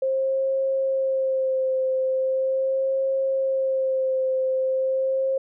sine tone with vibrato, 529 Hz, C5, 19 cents sharp, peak -20 dBFS, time 0.02-5.38 s, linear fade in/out 5 ms, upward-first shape sine, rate 0.4 Hz, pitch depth 22 cents each way, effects none

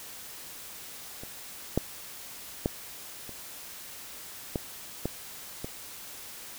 clicks, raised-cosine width 2 ms, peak -28 / -10 / -12 / -29 / -15 / -15 / -21 dBFS, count 7, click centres 1.235 / 1.776 / 2.659 / 3.293 / 4.558 / 5.056 / 5.645 s, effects white hiss -44 dBFS RMS until 6.58 s

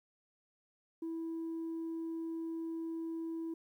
sine tone, 328.1 Hz, E4, 8 cents flat, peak -35 dBFS, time 1.02-3.54 s, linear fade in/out 5 ms, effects tanh soft clip ceiling -35 dBFS + 12-bit

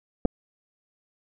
clicks, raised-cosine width 2 ms, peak -10 dBFS, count 2, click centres 0.252 / 0.256 s, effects none

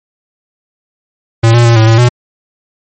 square tone with pitch steps, 114.3 / 119 / 116.8 / 111 / 113.3 / 122.1 Hz, A#2 / A#2 / A#2 / A2 / A#2 / B2, -34 / +36 / +4 / +16 / -49 / -19 cents, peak -4 dBFS, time 1.43-2.09 s, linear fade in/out 10 ms, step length 110 ms, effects MP3 32 kbps

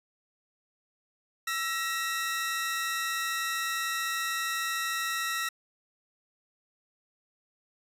sawtooth tone pair together, 1332.2 / 1899 Hz, E6 / A#6, +18 / +32 cents, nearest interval tritone, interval 614 cents, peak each -29 / -28 dBFS, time 1.47-5.49 s, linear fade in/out 5 ms, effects resampled to 32000 Hz

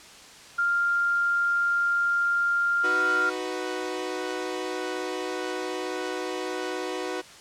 sine tone, 1396.9 Hz, F6, in tune, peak -21 dBFS, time 0.58-3.3 s, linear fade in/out 10 ms
sawtooth chord, B major, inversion first, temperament equal, 311.1 / 370 / 493.9 Hz, D#4 / F#4 / B4, 0 / 0 / 0 cents, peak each -32 / -28 / -30 dBFS, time 2.83-7.22 s, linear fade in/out 20 ms
effects white hiss -47 dBFS RMS until 7.4 s + low-pass 7000 Hz 12 dB/octave

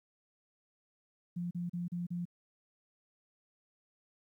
sine tone bursts, 174.61 Hz, F3, in tune, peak -34 dBFS, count 5, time 1.36-2.254 s, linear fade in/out 10 ms, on 150 ms, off 36 ms, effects 12-bit

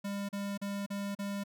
square tone bursts, 200.5 Hz, G3, 39 cents sharp, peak -35 dBFS, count 5, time 0.04-1.438 s, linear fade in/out 10 ms, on 250 ms, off 37 ms, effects none

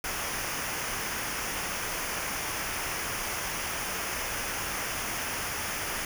pink noise with comb filter, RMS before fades -33 dBFS, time 0.04-6.05 s, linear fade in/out 2 ms, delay 0.25 ms, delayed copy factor -0.65, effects none

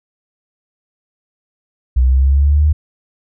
sine linear sweep, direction up, 61.9 to 76.7 Hz, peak -8 dBFS, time 1.96-2.73 s, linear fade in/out 10 ms, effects none

